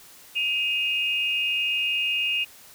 sine tone pair together, 2518 / 2826 Hz, D#7 / F7, +20 / +20 cents, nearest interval major second, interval 200 cents, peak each -25 dBFS, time 0.35-2.45 s, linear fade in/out 20 ms, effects white hiss -49 dBFS RMS until 2.74 s

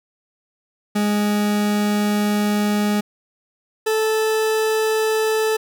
40% pulse tone pair in turn, 207.7 / 437.6 Hz, G#3 / A4, 0 / -9 cents, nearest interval octave + minor second, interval 1291 cents, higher second, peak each -16 / -16 dBFS, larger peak neither, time 0.95-3.01 / 3.86-5.57 s, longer first, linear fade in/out 10 ms, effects none

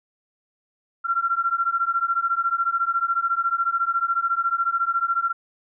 sine beating tone pair, 1361 / 1375 Hz, F6 / F6, -45 / -27 cents, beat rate 14 Hz, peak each -23 dBFS, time 1.04-5.33 s, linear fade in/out 20 ms, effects none

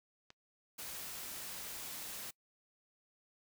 clicks, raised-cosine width 0.2 ms, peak -35 dBFS, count 2, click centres 0.304 / 1.234 s
white noise, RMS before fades -45 dBFS, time 0.78-2.31 s, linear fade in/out 10 ms
effects noise-tail reverb RT60 0.1 s tail -24 dB re dry

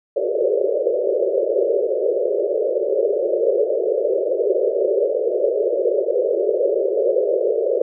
white band-pass noise, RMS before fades -19 dBFS, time 0.16-7.82 s, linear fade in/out 5 ms, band 370 to 590 Hz, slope 96 dB/octave, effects none

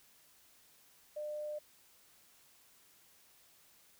sine tone, 600 Hz, D5, 37 cents sharp, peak -38 dBFS, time 1.16-1.59 s, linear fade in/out 10 ms, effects white hiss -65 dBFS RMS until 3.99 s

